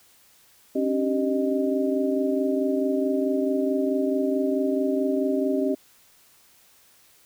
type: tone cluster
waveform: sine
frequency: 270.3 / 294.9 / 388.9 / 616 Hz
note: C#4 / D4 / G4 / D#5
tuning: -44 / +7 / -14 / -17 cents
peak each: -24 / -31 / -26 / -28 dBFS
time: 0.75-5.75 s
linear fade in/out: 10 ms
effects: white hiss -57 dBFS RMS until 7.25 s